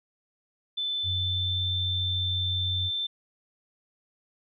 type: tone with pitch glide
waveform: sine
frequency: 3520 to 3553 Hz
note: A7 to A7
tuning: 0 to +16 cents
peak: -27 dBFS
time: 0.77-3.07 s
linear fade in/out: 10 ms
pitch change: +16 cents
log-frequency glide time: 0.91-1.72 s
type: tone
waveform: sine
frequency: 92.5 Hz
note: F#2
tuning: in tune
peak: -29 dBFS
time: 1.03-2.91 s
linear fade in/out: 50 ms
effects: none